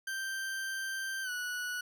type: tone with pitch glide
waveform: 40% pulse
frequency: 1568 to 1471.5 Hz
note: G6 to F#6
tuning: 0 to -10 cents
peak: -34 dBFS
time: 0.07-1.81 s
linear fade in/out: 5 ms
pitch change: -110 cents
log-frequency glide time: 1.23-1.3 s
effects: none